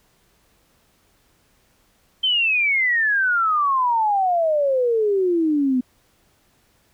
sine exponential sweep, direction down, 3136 to 246.9 Hz, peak -16 dBFS, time 2.23-5.81 s, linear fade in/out 10 ms, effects pink hiss -61 dBFS RMS until 6.93 s

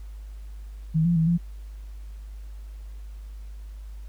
sine tone with pitch steps, 159.5 / 171.7 / 162 / 171.5 Hz, D#3 / F3 / E3 / F3, +43 / -29 / -30 / -31 cents, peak -18 dBFS, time 0.94-1.38 s, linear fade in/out 20 ms, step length 110 ms, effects added 51 Hz sine -36 dBFS peak until 4.08 s + pink hiss -60 dBFS RMS until 4.08 s

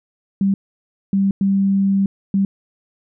sine tone bursts at uneven times, 195.9 Hz, G3, 1 cent flat, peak -13 dBFS, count 4, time 0.41-0.54 / 1.13-1.31 / 1.41-2.06 / 2.34-2.45 s, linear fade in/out 2 ms, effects none

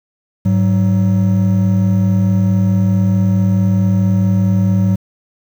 triangle tone pair together, 103.4 / 188 Hz, G#2 / F#3, -7 / +28 cents, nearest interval minor seventh, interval 1035 cents, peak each -11 dBFS, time 0.45-4.96 s, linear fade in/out 10 ms, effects 7-bit

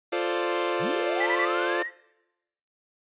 sawtooth chord, D minor seventh, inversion first, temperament equal, 349.2 / 440 / 523.3 / 587.3 Hz, F4 / A4 / C5 / D5, 0 / 0 / 0 / 0 cents, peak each -24 / -28 / -27 / -28 dBFS, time 0.12-1.83 s, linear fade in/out 10 ms
sine linear sweep, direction up, 98.6 to 1964 Hz, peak -30 dBFS, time 0.79-1.91 s, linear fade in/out 50 ms
sine tone bursts, 1975.5 Hz, B6, in tune, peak -24 dBFS, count 3, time 1.2-1.454 s, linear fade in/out 10 ms, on 68 ms, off 25 ms
effects noise-tail reverb RT60 0.9 s tail -21 dB re dry + resampled to 8000 Hz

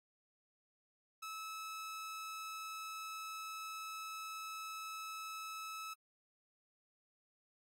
sawtooth tone, 1300 Hz, E6, 24 cents flat, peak -40 dBFS, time 1.22-5.94 s, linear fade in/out 10 ms, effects AAC 48 kbps

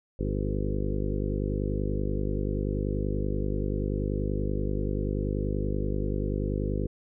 harmonic tone with a mistuned harmonic, 50.4 Hz, G1, 49 cents sharp, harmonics 1 / 2 / 3 / 4 / 5 / 6 / 7 / 8 / 9 / 10, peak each -30 / -33 / -35 / -36 / -37 / -38 / -38 / -39 / -40 / -40 dBFS, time 0.19-6.87 s, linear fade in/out 5 ms, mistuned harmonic 8, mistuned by -21 cents, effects none

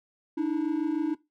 triangle tone pair together, 294.5 / 321.1 Hz, D4 / E4, +5 / -45 cents, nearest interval minor second, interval 150 cents, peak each -25 dBFS, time 0.37-1.15 s, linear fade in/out 10 ms, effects noise-tail reverb RT60 0.2 s tail -18 dB re dry + tanh soft clip ceiling -17 dBFS

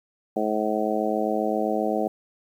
harmonic tone, 107.6 Hz, A2, 38 cents flat, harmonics 2 / 3 / 4 / 5 / 6 / 7, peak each -29 / -29 / -29 / -29 / -29 / -29 dBFS, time 0.36-2.08 s, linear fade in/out 5 ms, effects 9-bit

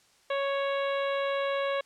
harmonic tone, 554.4 Hz, C#5, in tune, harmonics 1 / 2 / 3 / 4 / 5 / 6 / 7, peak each -28 / -34 / -38 / -40 / -42 / -44 / -45 dBFS, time 0.3-1.81 s, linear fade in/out 5 ms, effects white hiss -63 dBFS RMS until 1.85 s + low-pass 8000 Hz 12 dB/octave

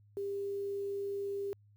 sine tone with quantisation, 399.1 Hz, G4, 31 cents sharp, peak -34 dBFS, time 0.17-1.53 s, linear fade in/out 0 ms, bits 10, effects added 103 Hz sine -60 dBFS peak until 1.76 s

